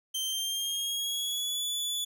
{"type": "tone with pitch glide", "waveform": "sawtooth", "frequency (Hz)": [3128, 3451], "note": ["G7", "A7"], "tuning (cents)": [-4, -34], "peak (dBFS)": -27, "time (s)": [0.14, 2.05], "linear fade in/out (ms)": 10, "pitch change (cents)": 170, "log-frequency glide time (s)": [0.25, 1.66], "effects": []}